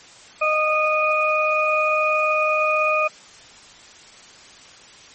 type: harmonic tone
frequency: 617 Hz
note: D#5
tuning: 15 cents flat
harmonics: 1 / 2 / 4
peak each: -21 / -21 / -21 dBFS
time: 0.41-3.08 s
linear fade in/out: 10 ms
effects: white hiss -45 dBFS RMS until 5.14 s + MP3 32 kbps